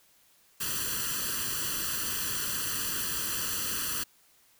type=noise with comb filter; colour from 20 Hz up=white; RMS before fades=-32 dBFS; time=0.6-4.04 s; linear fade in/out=10 ms; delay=0.67 ms; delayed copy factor=+1; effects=white hiss -63 dBFS RMS until 4.59 s